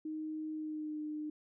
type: tone with pitch glide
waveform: sine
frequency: 311.1 to 303.5 Hz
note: D#4 to D#4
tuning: 0 to -43 cents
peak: -37 dBFS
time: 0.05-1.3 s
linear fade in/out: 5 ms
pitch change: -43 cents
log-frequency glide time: 0.53-1 s
effects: none